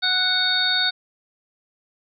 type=harmonic tone; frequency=740 Hz; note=F#5; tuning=in tune; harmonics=1 / 2 / 3 / 5 / 6; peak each=-32 / -23 / -33 / -21 / -24 dBFS; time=0.02-0.91 s; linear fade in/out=20 ms; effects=none